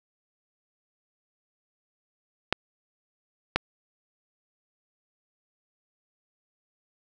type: clicks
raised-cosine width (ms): 0.3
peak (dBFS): -5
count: 2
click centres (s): 2.526 / 3.56
effects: none